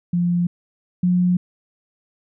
sine tone pair in turn, 174.61 / 179.21 Hz, F3 / F3, 0 / +45 cents, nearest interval unison, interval 45 cents, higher second, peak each -16 / -14 dBFS, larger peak second, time 0.13-0.47 / 1.03-1.37 s, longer neither, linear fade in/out 5 ms, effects none

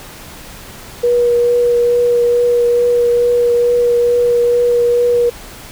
sine tone with vibrato, 480.8 Hz, B4, 46 cents flat, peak -9 dBFS, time 1.03-5.3 s, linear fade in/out 10 ms, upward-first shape triangle, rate 2.3 Hz, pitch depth 12 cents each way, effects pink hiss -34 dBFS RMS until 5.71 s

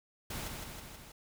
pink noise with echo, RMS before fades -40 dBFS, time 0.3-0.48 s, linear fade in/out 5 ms, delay 160 ms, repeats 4, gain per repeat -3 dB, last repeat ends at 1.12 s, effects none

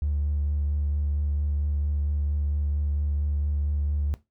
triangle tone with vibrato, 73 Hz, D2, 10 cents flat, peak -20 dBFS, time 0.02-4.14 s, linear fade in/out 0 ms, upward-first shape triangle, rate 4.4 Hz, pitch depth 20 cents each way, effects noise-tail reverb RT60 0.2 s tail -18 dB re dry + tanh soft clip ceiling -19 dBFS

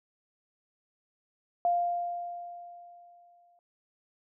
sine tone with exponential decay, 698.5 Hz, F5, in tune, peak -22 dBFS, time 1.65-3.59 s, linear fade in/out 1 ms, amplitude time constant 420 ms, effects none

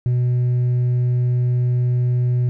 triangle tone with hard clipping, 123.47 Hz, B2, in tune, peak -14 dBFS, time 0.06-2.49 s, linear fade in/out 0 ms, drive 1 dB, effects none

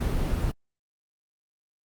brown noise with ADSR envelope, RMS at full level -24 dBFS, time 0-0.52 s, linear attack 13 ms, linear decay 100 ms, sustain -2 dB, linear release 20 ms, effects Opus 24 kbps

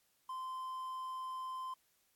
triangle tone with quantisation, 1036 Hz, C6, 17 cents flat, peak -38 dBFS, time 0.29-1.74 s, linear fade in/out 5 ms, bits 11, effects white hiss -75 dBFS RMS until 2.15 s + AAC 64 kbps

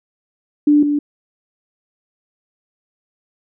sine tone pair in turn, 294.7 / 292 Hz, D4 / D4, +6 / -10 cents, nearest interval unison, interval 16 cents, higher first, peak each -8 / -14 dBFS, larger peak first, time 0.67-0.83 / 0.83-0.99 s, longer neither, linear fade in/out 5 ms, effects none

